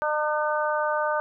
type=harmonic tone; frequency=302.4 Hz; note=D#4; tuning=49 cents flat; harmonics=2 / 3 / 4 / 5; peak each=-26 / -28 / -29 / -30 dBFS; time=0.02-1.2 s; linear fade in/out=0 ms; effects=none